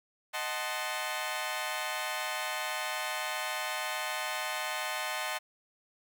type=chord; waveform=15% pulse; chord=D# diminished seventh; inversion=none; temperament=equal with one note detuned; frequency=622.3 / 747.7 / 880 / 1046.5 Hz; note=D#5 / F#5 / A5 / C6; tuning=0 / +18 / 0 / 0 cents; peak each=-32 dBFS; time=0.33-5.39 s; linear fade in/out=20 ms; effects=none